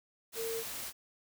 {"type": "tone in noise", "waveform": "sine", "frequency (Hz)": 454, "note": "A#4", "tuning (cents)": -46, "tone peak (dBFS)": -35, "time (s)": [0.35, 0.64], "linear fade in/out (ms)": 50, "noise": "white", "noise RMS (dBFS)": -41, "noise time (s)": [0.32, 0.93], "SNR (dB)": 3, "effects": []}